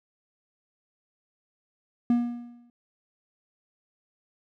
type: tone with exponential decay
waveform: triangle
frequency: 239.4 Hz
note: A#3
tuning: 46 cents sharp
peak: -15 dBFS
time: 2.1-2.7 s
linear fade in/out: 2 ms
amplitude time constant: 130 ms
effects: none